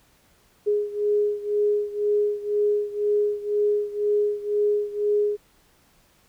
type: beating tone pair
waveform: sine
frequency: 414.6 / 416.6 Hz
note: G#4 / G#4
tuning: -3 / +5 cents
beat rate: 2 Hz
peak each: -22 / -25 dBFS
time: 0.66-5.37 s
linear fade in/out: 20 ms
effects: pink hiss -60 dBFS RMS until 6.28 s